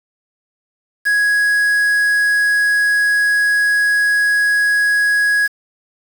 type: tone with quantisation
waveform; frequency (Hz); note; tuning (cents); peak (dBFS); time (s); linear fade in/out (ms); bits
triangle; 1665; G#6; +4; -10; 1.05-5.48; 20; 5
effects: none